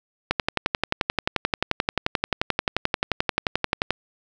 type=click train; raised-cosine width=0.3 ms; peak=-4 dBFS; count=42; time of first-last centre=0.31-3.906 s; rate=11.4 Hz; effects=none